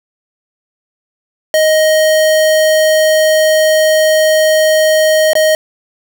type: tone with dropouts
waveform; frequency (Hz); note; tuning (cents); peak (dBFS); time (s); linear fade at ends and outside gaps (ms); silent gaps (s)
square; 625; D#5; +8; -8; 1.54-5.55; 1; 5.333-5.353
effects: 7-bit